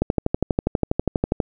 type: click train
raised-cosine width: 2 ms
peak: -5 dBFS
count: 18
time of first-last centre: 0.02-1.402 s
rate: 12.3 Hz
effects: none